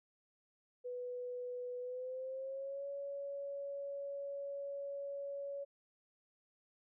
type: tone with pitch glide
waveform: sine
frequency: 494.1 to 561.1 Hz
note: B4 to C#5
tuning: +1 to +21 cents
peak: -40 dBFS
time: 0.84-5.65 s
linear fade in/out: 20 ms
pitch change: +220 cents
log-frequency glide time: 1.8-2.86 s
effects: none